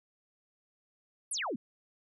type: exponential sweep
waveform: sine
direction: down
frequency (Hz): 11630 to 197.8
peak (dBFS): -32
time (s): 1.31-1.56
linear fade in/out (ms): 5
effects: none